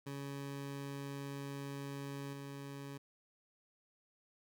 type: tone with level steps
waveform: 20% pulse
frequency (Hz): 139.8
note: C#3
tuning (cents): +15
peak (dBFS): -37 / -40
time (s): 0.06-2.98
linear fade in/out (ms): 10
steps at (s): 2.33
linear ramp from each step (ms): 2
effects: none